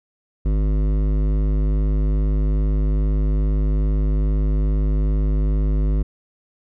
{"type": "tone with hard clipping", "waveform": "sine", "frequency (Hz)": 51.2, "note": "G#1", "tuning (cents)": -24, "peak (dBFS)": -18, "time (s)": [0.45, 6.03], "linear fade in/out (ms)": 10, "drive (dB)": 14, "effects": []}